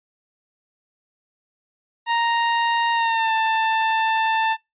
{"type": "tone with pitch glide", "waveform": "sawtooth", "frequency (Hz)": [932.3, 888.7], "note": ["A#5", "A5"], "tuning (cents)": [0, 17], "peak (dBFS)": -14, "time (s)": [2.06, 4.57], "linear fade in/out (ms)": 50, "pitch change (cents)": -83, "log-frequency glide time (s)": [2.93, 3.32], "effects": ["noise-tail reverb RT60 0.2 s tail -24 dB re dry", "resampled to 8000 Hz"]}